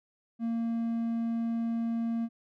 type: tone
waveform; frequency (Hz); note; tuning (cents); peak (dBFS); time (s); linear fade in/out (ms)
triangle; 230.3; A#3; -21; -26; 0.39-2.29; 50
effects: none